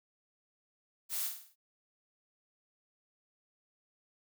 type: noise with echo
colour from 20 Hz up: blue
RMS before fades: -36 dBFS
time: 1.09-1.31 s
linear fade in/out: 50 ms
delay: 50 ms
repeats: 5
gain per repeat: -6 dB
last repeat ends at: 1.56 s
effects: none